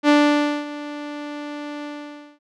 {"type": "tone with ADSR envelope", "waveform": "sawtooth", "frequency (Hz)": 293.7, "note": "D4", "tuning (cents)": 0, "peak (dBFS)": -7, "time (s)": [0.03, 2.39], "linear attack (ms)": 56, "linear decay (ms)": 560, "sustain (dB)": -18, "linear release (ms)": 550, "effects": ["low-pass 4000 Hz 12 dB/octave"]}